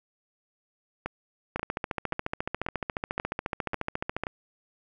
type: two click trains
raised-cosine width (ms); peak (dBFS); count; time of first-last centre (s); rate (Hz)
0.5; -14 / -16; 39 / 7; 1.56-4.236 / 1.06-4.269; 14.2 / 1.87
effects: none